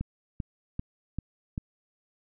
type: click train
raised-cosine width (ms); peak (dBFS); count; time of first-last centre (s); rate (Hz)
5; -19; 5; 0.01-1.579; 2.55
effects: none